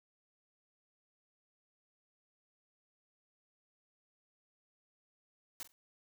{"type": "noise with echo", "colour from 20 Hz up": "white", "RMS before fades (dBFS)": -44, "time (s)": [5.6, 5.63], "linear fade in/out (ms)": 0, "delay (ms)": 45, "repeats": 2, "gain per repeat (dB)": -14, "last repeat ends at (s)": 5.72, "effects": []}